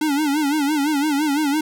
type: tone with vibrato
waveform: square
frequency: 293.7 Hz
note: D4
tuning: in tune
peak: -18 dBFS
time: 0.01-1.61 s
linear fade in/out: 5 ms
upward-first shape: sine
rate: 5.9 Hz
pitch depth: 110 cents each way
effects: none